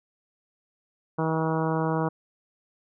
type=harmonic tone; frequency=160.2 Hz; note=E3; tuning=49 cents flat; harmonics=1 / 2 / 3 / 4 / 5 / 6 / 7 / 8 / 9; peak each=-27 / -30 / -30 / -34 / -34 / -33 / -36 / -39 / -40 dBFS; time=1.18-2.09 s; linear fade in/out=10 ms; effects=none